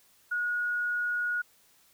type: tone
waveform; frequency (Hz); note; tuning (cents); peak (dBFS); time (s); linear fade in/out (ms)
sine; 1449; F#6; -37; -27; 0.31-1.42; 10
effects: white hiss -63 dBFS RMS until 1.93 s